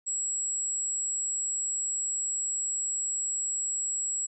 sine tone, 7730 Hz, B8, 38 cents flat, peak -28 dBFS, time 0.06-4.27 s, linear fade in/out 20 ms, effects none

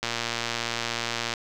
click train, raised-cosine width 0.2 ms, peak -10 dBFS, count 154, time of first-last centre 0.03-1.338 s, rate 117 Hz, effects none

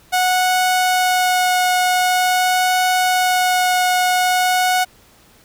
sawtooth tone with vibrato, 733 Hz, F#5, 16 cents flat, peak -10 dBFS, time 0.12-4.85 s, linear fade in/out 20 ms, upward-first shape sine, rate 0.46 Hz, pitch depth 8 cents each way, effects pink hiss -50 dBFS RMS until 5.44 s

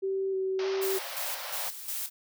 sine tone with vibrato, 383.1 Hz, G4, 40 cents flat, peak -27 dBFS, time 0.02-0.99 s, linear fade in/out 20 ms, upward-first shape square, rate 1.6 Hz, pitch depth 13 cents each way
pink band-pass noise, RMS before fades -40 dBFS, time 0.59-1.69 s, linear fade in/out 2 ms, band 520 to 5900 Hz, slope 96 dB/octave
blue noise with tremolo, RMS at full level -34 dBFS, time 0.81-2.1 s, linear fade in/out 20 ms, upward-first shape square, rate 2.8 Hz, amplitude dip 60%
effects none

